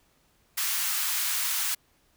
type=high-pass noise; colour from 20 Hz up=white; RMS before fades=-28 dBFS; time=0.57-1.75 s; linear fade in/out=10 ms; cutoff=1000 Hz; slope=24 dB/octave; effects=pink hiss -66 dBFS RMS until 2.16 s